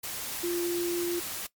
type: tone in noise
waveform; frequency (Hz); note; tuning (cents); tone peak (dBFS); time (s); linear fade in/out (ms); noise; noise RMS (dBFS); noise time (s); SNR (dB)
sine; 347.6; F4; -8; -27; 0.43-1.2; 10; white; -36; 0.03-1.47; +6
effects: noise-tail reverb RT60 0.1 s tail -18 dB re dry + MP3 96 kbps